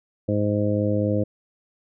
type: harmonic tone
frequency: 103.83 Hz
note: G#2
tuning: in tune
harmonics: 1 / 2 / 3 / 4 / 5 / 6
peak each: -24 / -26 / -26 / -33 / -25 / -33 dBFS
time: 0.28-1.24 s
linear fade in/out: 10 ms
effects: none